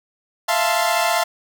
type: chord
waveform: sawtooth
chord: F major seventh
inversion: third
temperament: equal with one note detuned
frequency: 659.3 / 694 / 880 / 1046.5 Hz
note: E5 / F5 / A5 / C6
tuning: 0 / -11 / 0 / 0 cents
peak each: -19 / -17 / -19 / -21 dBFS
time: 0.48-1.24 s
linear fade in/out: 10 ms
effects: none